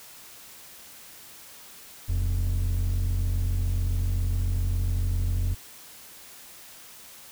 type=tone pair together; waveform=triangle; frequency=41.09 / 88.4 Hz; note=E1 / F2; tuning=-5 / +22 cents; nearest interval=octave + minor second; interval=1327 cents; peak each=-22 dBFS; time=2.08-5.55 s; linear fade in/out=20 ms; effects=tanh soft clip ceiling -18 dBFS + white hiss -47 dBFS RMS until 7.31 s